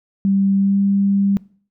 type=tone with pitch glide; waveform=sine; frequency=196 to 198.28 Hz; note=G3 to G3; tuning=0 to +20 cents; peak=-13 dBFS; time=0.25-1.37 s; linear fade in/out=0 ms; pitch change=+20 cents; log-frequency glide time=0.57-0.79 s; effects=noise-tail reverb RT60 0.5 s tail -23 dB re dry